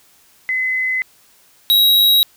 sine / square tone pair in turn, 2033 / 3838 Hz, B6 / A#7, +50 / +50 cents, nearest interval major seventh, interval 1100 cents, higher second, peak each -16 / -10 dBFS, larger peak second, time 0.49-1.02 / 1.7-2.23 s, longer neither, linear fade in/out 0 ms, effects white hiss -52 dBFS RMS until 2.36 s

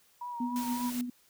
sine tone with vibrato, 955 Hz, A#5, 42 cents sharp, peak -36 dBFS, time 0.21-0.9 s, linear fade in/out 5 ms, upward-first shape sine, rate 3.6 Hz, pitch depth 43 cents each way
sine tone with tremolo, 245.5 Hz, B3, 10 cents flat, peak -28 dBFS, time 0.4-1.1 s, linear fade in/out 5 ms, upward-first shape triangle, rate 7.1 Hz, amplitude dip 65%
white noise, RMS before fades -42 dBFS, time 0.56-1.01 s, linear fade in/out 0 ms
effects white hiss -65 dBFS RMS until 1.29 s

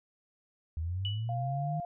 sine linear sweep, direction up, 77 to 157 Hz, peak -31 dBFS, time 0.77-1.8 s, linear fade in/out 0 ms
sine tone with exponential decay, 2953 Hz, F#7, 4 cents flat, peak -31 dBFS, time 1.05-1.34 s, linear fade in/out 1 ms, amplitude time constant 63 ms
sine tone, 698.5 Hz, F5, in tune, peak -35 dBFS, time 1.29-1.85 s, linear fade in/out 2 ms
effects none

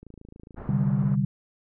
click train, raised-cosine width 3 ms, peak -32 dBFS, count 20, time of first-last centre 0.03-0.729 s, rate 27.2 Hz
pink low-pass noise, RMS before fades -41 dBFS, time 0.56-1.16 s, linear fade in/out 20 ms, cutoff 1400 Hz, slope 24 dB/octave
sine chord, C suspended second, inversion none, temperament equal, 130.81 / 146.83 / 196 Hz, C3 / D3 / G3, 0 / 0 / 0 cents, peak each -25 dBFS, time 0.69-1.25 s, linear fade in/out 2 ms
effects none

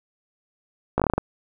slowing click train, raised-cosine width 1 ms, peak -6 dBFS, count 8, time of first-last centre 0.98-1.18 s, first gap 17 ms, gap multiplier 1.17, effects 8-bit

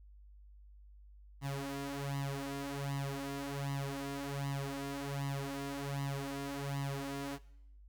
sawtooth tone with flanger, 139.4 Hz, C#3, 10 cents sharp, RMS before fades -39 dBFS, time 1.41-7.39 s, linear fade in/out 50 ms, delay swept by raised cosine 1 to 4.3 ms, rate 1.3 Hz, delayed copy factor +0.85, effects noise-tail reverb RT60 0.8 s tail -20 dB re dry + added 50 Hz sine -54 dBFS peak until 7.88 s

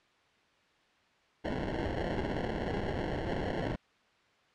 violet noise with sample-and-hold, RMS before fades -34 dBFS, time 1.44-3.76 s, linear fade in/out 10 ms, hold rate 1225 Hz, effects white hiss -66 dBFS RMS until 4.54 s + low-pass 3000 Hz 12 dB/octave

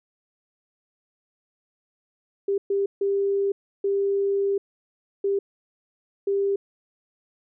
sine tone bursts at uneven times, 397 Hz, G4, 22 cents sharp, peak -20 dBFS, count 6, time 2.48-2.58 / 2.7-2.86 / 3.01-3.52 / 3.84-4.58 / 5.24-5.39 / 6.27-6.56 s, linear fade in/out 5 ms, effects none

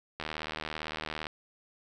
click train, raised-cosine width 0.3 ms, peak -19 dBFS, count 84, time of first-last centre 0.2-1.268 s, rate 77.7 Hz, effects none

